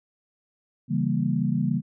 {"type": "chord", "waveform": "sine", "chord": "C# diminished seventh", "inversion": "none", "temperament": "equal", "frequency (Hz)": [138.59, 164.81, 196, 233.1], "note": ["C#3", "E3", "G3", "Bb3"], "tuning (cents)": [0, 0, 0, 0], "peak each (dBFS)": -27, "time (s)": [0.88, 1.82], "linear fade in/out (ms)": 50, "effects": []}